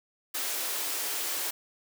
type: high-pass noise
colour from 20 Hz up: white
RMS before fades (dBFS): -32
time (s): 0.34-1.51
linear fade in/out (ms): 10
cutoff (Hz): 270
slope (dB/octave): 96
effects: none